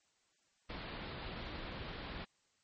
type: low-pass noise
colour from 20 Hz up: pink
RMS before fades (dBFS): -45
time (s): 0.69-2.25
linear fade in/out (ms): 10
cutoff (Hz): 4400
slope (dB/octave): 48
effects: white hiss -75 dBFS RMS until 2.63 s + MP3 32 kbps